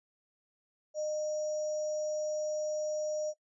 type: tone with sample-and-hold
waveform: sine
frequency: 610 Hz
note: D#5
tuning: 34 cents flat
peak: -31 dBFS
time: 0.94-3.34 s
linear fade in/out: 50 ms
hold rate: 6300 Hz
effects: noise-tail reverb RT60 0.1 s tail -18 dB re dry + resampled to 24000 Hz